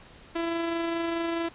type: tone with amplitude modulation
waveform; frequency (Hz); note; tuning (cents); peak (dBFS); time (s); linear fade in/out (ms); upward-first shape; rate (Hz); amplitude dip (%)
sawtooth; 334.7; E4; +26; -22; 0.35-1.49; 10; sine; 24.7; 25
effects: pink hiss -51 dBFS RMS until 1.54 s + resampled to 8000 Hz